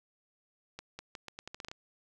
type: accelerating click train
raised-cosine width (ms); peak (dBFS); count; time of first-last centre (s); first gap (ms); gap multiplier
0.2; -25; 11; 0.79-1.715; 200; 0.81
effects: none